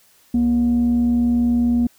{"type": "tone pair together", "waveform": "sine", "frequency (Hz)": [67.09, 239.4], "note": ["C2", "A#3"], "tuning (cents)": [44, 46], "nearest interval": "octave + minor seventh", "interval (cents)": 2202, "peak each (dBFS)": [-25, -13], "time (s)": [0.34, 1.87], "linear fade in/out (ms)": 5, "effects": ["tanh soft clip ceiling -11 dBFS", "white hiss -55 dBFS RMS until 1.98 s"]}